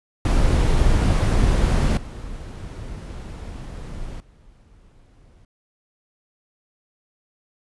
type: noise with level steps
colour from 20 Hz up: brown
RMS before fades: -17 / -33 / -51 dBFS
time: 0.25-5.45 s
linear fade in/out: 2 ms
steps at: 1.97 / 4.2 s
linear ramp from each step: 2 ms
effects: resampled to 24000 Hz

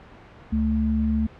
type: tone pair together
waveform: sine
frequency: 73.42 / 220 Hz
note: D2 / A3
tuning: 0 / 0 cents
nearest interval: octave + perfect fifth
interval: 1900 cents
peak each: -24 / -21 dBFS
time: 0.52-1.27 s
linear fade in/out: 10 ms
effects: pink hiss -46 dBFS RMS until 1.39 s + low-pass 2000 Hz 12 dB/octave

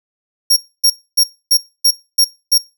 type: tone bursts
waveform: sawtooth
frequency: 5570 Hz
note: F8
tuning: 5 cents flat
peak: -5 dBFS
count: 7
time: 0.5-2.582 s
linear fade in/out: 10 ms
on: 66 ms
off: 270 ms
effects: noise-tail reverb RT60 0.3 s tail -22 dB re dry

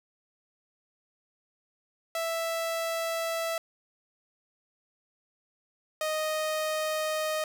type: tone pair in turn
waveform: sawtooth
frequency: 660 / 621.5 Hz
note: E5 / D#5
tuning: +2 / -2 cents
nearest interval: minor second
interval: 104 cents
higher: first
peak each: -25 / -24 dBFS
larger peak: second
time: 2.15-3.58 / 6.01-7.44 s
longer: neither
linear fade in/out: 2 ms
effects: none

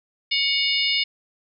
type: harmonic tone with a mistuned harmonic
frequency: 720 Hz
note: F#5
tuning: 47 cents flat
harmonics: 3 / 4 / 5 / 6 / 7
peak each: -24 / -25 / -26 / -27 / -27 dBFS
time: 0.31-1.04 s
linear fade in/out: 10 ms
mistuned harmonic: 3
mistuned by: +55 cents
effects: none

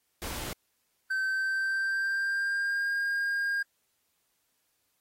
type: noise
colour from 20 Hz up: pink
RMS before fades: -37 dBFS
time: 0.22-0.53 s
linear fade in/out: 0 ms
type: tone with pitch glide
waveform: triangle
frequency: 1544 to 1616.1 Hz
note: G6 to G#6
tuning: -27 to -48 cents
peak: -25 dBFS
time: 1.1-3.63 s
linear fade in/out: 10 ms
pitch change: +79 cents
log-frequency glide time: 1.25-2.91 s
effects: white hiss -75 dBFS RMS until 5 s + AAC 48 kbps

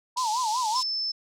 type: tone with vibrato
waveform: sine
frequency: 932.3 Hz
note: A#5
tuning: in tune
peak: -24 dBFS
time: 0.16-0.82 s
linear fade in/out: 20 ms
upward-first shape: sine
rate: 5.2 Hz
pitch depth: 170 cents each way
type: band-pass noise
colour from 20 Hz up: white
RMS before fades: -35 dBFS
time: 0.17-0.83 s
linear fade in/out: 2 ms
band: 3900 to 6600 Hz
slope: 24 dB/octave
type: tone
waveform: sine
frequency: 5274 Hz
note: E8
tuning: in tune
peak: -26 dBFS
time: 0.75-1.12 s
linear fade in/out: 10 ms
effects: none

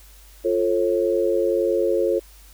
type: chord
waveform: sine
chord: F augmented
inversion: none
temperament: equal with one note detuned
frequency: 349.2 / 440 / 541.7 Hz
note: F4 / A4 / C#5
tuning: 0 / 0 / -40 cents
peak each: -22 dBFS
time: 0.44-2.2 s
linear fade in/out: 20 ms
effects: added 50 Hz sine -46 dBFS peak until 2.53 s + white hiss -51 dBFS RMS until 2.53 s

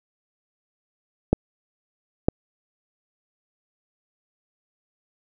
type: clicks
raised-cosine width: 2 ms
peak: -3 dBFS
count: 2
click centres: 1.33 / 2.285 s
effects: none

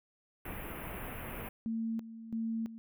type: band-stop noise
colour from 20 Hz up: pink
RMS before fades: -42 dBFS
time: 0.45-1.49 s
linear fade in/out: 5 ms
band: 2800 to 11000 Hz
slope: 48 dB/octave
type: tone with tremolo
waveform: sine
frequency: 225.8 Hz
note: A3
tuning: 45 cents sharp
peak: -32 dBFS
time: 1.66-2.78 s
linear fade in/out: 0 ms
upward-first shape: square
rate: 1.5 Hz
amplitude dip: 75%
effects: none

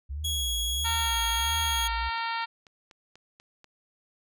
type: tone with vibrato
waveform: sine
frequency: 65.41 Hz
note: C2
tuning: in tune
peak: -31 dBFS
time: 0.09-2.1 s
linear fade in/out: 20 ms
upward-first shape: sine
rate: 1.5 Hz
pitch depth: 290 cents each way
type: tone with pitch glide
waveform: sawtooth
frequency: 3329 to 3287 Hz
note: G#7 to G#7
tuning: +3 to -19 cents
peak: -25 dBFS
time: 0.24-1.88 s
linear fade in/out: 10 ms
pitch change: -22 cents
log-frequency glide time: 1.02-1.13 s
type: harmonic tone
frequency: 458.9 Hz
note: A#4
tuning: 27 cents flat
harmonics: 2 / 3 / 4 / 5 / 6 / 7 / 8 / 9 / 10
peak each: -31 / -35 / -37 / -39 / -41 / -42 / -43 / -44 / -45 dBFS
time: 0.84-2.46 s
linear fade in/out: 20 ms
type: click train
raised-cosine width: 0.2 ms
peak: -34 dBFS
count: 7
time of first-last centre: 2.18-3.643 s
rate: 4.1 Hz
effects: none

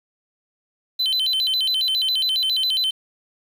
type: tone with vibrato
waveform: triangle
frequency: 3520 Hz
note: A7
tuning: in tune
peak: -17 dBFS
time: 0.99-2.91 s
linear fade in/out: 10 ms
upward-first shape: square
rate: 7.3 Hz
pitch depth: 230 cents each way
effects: 8-bit

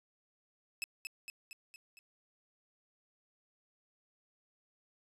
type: tone with echo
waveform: sawtooth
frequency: 2599 Hz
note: E7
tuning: 25 cents flat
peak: -32 dBFS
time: 0.82-0.84 s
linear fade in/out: 0 ms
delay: 230 ms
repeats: 5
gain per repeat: -4 dB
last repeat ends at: 1.99 s
effects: resampled to 32000 Hz + 12-bit

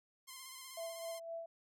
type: tone with vibrato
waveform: 5% pulse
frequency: 1046.5 Hz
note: C6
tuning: in tune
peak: -37 dBFS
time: 0.27-1.2 s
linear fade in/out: 20 ms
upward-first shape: square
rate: 16 Hz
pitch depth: 29 cents each way
type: tone with tremolo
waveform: sine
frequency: 665 Hz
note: E5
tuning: 15 cents sharp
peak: -40 dBFS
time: 0.77-1.46 s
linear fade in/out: 5 ms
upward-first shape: sine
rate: 3.9 Hz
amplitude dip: 55%
effects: none

